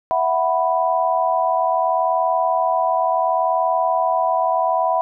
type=chord; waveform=sine; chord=E suspended second; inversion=none; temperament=equal; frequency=659.3 / 740 / 987.8 Hz; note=E5 / F#5 / B5; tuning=0 / 0 / 0 cents; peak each=-20 dBFS; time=0.11-5.01 s; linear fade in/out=0 ms; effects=none